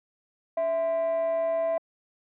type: tone with frequency modulation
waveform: sine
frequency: 659.3 Hz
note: E5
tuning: in tune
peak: -21 dBFS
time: 0.57-1.78 s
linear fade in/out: 5 ms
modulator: 373 Hz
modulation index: 0.29
effects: tanh soft clip ceiling -21 dBFS + high-pass 400 Hz 12 dB/octave